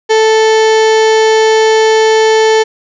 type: tone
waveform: 35% pulse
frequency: 439.8 Hz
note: A4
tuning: 1 cent flat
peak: -4 dBFS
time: 0.09-2.64 s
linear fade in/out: 20 ms
effects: resampled to 16000 Hz + 7-bit